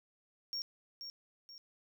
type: tone with echo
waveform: triangle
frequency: 5540 Hz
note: F8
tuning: 15 cents flat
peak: -35 dBFS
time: 0.53-0.62 s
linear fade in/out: 0 ms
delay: 480 ms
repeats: 2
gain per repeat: -7 dB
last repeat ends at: 1.58 s
effects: none